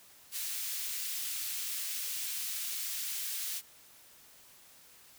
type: high-pass noise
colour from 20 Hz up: white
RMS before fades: -37 dBFS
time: 0.31-3.62 s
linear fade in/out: 50 ms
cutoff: 2400 Hz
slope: 12 dB/octave
effects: white hiss -58 dBFS RMS until 5.18 s